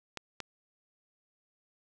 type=clicks; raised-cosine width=0.2 ms; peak=-20 dBFS; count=2; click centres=0.173 / 0.403 s; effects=none